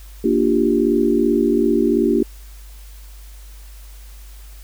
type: chord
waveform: sine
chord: G minor seventh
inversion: first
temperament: equal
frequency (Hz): 233.1 / 293.7 / 349.2 / 392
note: Bb3 / D4 / F4 / G4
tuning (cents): 0 / 0 / 0 / 0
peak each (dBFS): -19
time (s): 0.24-2.23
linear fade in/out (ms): 5
effects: added 50 Hz sine -36 dBFS peak until 4.63 s + white hiss -48 dBFS RMS until 4.63 s